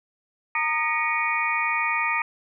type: tone cluster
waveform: sine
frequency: 923 / 1227 / 1894 / 2235 / 2444 Hz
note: A#5 / D#6 / A#6 / C#7 / D#7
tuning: -17 / -25 / +27 / +14 / -32 cents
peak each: -28 dBFS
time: 0.55-2.22 s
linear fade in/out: 2 ms
effects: none